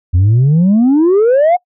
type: exponential sweep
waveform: sine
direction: up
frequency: 84.1 to 739 Hz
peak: -4 dBFS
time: 0.13-1.57 s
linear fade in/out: 20 ms
effects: noise-tail reverb RT60 0.1 s tail -25 dB re dry + tanh soft clip ceiling -5 dBFS